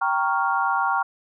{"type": "chord", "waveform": "sine", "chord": "G half-diminished seventh", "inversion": "none", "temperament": "equal", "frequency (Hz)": [784, 932.3, 1108.7, 1396.9], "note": ["G5", "Bb5", "Db6", "F6"], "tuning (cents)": [0, 0, 0, 0], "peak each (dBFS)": -25, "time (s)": [0.01, 1.03], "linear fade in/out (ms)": 10, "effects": []}